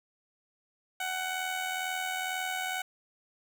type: tone with amplitude modulation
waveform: 15% pulse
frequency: 747 Hz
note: F#5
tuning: 16 cents sharp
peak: -23 dBFS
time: 1-2.82 s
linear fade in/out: 5 ms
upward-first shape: sine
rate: 82.1 Hz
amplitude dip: 45%
effects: none